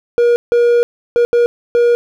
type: tone bursts at uneven times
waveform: triangle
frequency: 476.6 Hz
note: A#4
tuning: 38 cents sharp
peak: -6 dBFS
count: 5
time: 0.18-0.36 / 0.52-0.83 / 1.16-1.25 / 1.33-1.46 / 1.75-1.95 s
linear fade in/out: 0 ms
effects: none